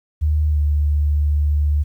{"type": "tone with pitch glide", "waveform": "sine", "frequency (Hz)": [76, 73.79], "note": ["D#2", "D2"], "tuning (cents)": [-40, 9], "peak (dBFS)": -14, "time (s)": [0.21, 1.84], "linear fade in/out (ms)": 20, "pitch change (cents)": -51, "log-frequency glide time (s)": [0.48, 0.59], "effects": ["9-bit"]}